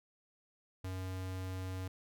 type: tone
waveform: square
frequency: 93.3 Hz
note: F#2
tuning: 15 cents sharp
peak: -39 dBFS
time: 0.84-1.88 s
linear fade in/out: 5 ms
effects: none